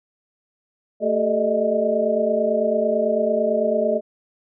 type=tone cluster; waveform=sine; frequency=223.3 / 387.1 / 434.1 / 605 / 634 Hz; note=A3 / G4 / A4 / D#5 / D#5; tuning=+26 / -22 / -23 / -49 / +32 cents; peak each=-26 / -29 / -24 / -21 / -23 dBFS; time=1-4.01 s; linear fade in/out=50 ms; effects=none

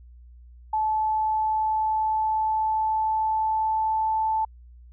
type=tone with pitch glide; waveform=sine; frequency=867 to 877.6 Hz; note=A5 to A5; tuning=-26 to -5 cents; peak=-21 dBFS; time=0.73-4.45 s; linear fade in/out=5 ms; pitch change=+21 cents; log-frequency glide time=0.84-4.26 s; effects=added 60 Hz sine -45 dBFS peak until 4.92 s

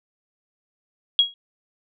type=tone with exponential decay; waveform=sine; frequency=3300 Hz; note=G#7; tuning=12 cents flat; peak=-9 dBFS; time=1.19-1.34 s; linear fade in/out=1 ms; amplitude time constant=32 ms; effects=none

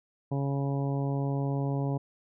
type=harmonic tone; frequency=139 Hz; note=C#3; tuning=5 cents sharp; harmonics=1 / 2 / 3 / 4 / 5 / 6 / 7; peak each=-28 / -34 / -38 / -40 / -42 / -44 / -45 dBFS; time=0.31-1.98 s; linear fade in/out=10 ms; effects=none

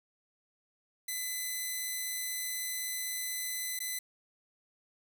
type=tone with dropouts; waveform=5% pulse; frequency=2013 Hz; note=B6; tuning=33 cents sharp; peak=-24 dBFS; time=1.08-3.99 s; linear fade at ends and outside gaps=5 ms; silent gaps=3.791-3.802 s; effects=10-bit

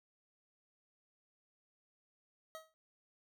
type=tone with exponential decay; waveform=25% pulse; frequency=637 Hz; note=D#5; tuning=41 cents sharp; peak=-39 dBFS; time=2.55-2.74 s; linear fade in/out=0 ms; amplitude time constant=40 ms; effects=none

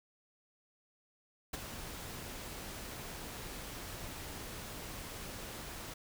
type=noise with ADSR envelope; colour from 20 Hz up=pink; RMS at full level=-36 dBFS; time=1.53-5.94 s; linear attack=10 ms; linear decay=18 ms; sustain=-9 dB; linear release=8 ms; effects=none

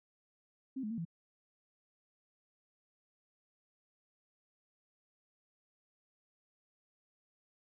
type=tone with pitch steps; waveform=sine; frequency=264.7 / 213.1 / 229 / 166.7 Hz; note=C4 / G#3 / A#3 / E3; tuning=+20 / +45 / -31 / +20 cents; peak=-36 dBFS; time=0.76-1.052 s; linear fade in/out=10 ms; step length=73 ms; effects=none

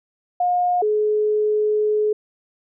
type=tone pair in turn; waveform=sine; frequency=715 / 424.4 Hz; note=F5 / G#4; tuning=+41 / +38 cents; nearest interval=major sixth; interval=903 cents; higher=first; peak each=-16 dBFS; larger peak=neither; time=0.4-0.82 / 0.82-2.13 s; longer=second; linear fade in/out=5 ms; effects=none

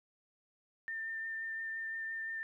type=tone with vibrato; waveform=sine; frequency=1800 Hz; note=A6; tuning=39 cents sharp; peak=-37 dBFS; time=0.88-2.43 s; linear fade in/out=0 ms; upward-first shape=sine; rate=5.8 Hz; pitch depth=11 cents each way; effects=13-bit

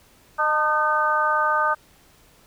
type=harmonic tone with a mistuned harmonic; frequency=305.8 Hz; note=D#4; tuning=30 cents flat; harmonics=2 / 3 / 4 / 5; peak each=-27 / -24 / -21 / -24 dBFS; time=0.38-1.75 s; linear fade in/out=20 ms; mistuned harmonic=3; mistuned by=-38 cents; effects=pink hiss -55 dBFS RMS until 2.46 s

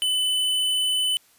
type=tone; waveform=square; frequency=3009 Hz; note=F#7; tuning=28 cents sharp; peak=-21 dBFS; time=0.02-1.17 s; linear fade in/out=0 ms; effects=white hiss -58 dBFS RMS until 1.38 s + resampled to 32000 Hz

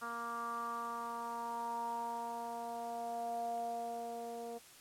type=tone with low-pass filter sweep; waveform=10% pulse; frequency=234 Hz; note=A#3; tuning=7 cents sharp; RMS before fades=-41 dBFS; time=0.01-4.59 s; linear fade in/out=20 ms; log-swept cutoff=1300 to 580 Hz; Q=7.1; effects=white hiss -58 dBFS RMS until 4.8 s + low-pass 12000 Hz 12 dB/octave

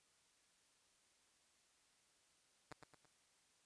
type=tone with echo; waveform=5% pulse; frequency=150 Hz; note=D3; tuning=37 cents sharp; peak=-38 dBFS; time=2.71-2.73 s; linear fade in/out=2 ms; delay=110 ms; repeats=3; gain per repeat=-6 dB; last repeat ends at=3.06 s; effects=white hiss -75 dBFS RMS until 3.65 s + resampled to 22050 Hz

